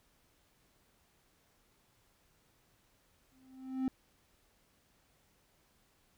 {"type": "tone with exponential growth", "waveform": "triangle", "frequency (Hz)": 261.6, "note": "C4", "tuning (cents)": 0, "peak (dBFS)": -26, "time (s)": [3.32, 3.88], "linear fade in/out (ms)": 0, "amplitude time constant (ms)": 120, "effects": ["pink hiss -71 dBFS RMS until 6.17 s"]}